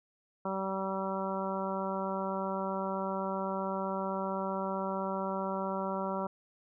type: harmonic tone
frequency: 192.3 Hz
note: G3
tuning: 33 cents flat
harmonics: 1 / 2 / 3 / 4 / 5 / 6 / 7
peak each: -37 / -40 / -37 / -42 / -38 / -43 / -42 dBFS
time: 0.45-6.27 s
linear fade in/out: 5 ms
effects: none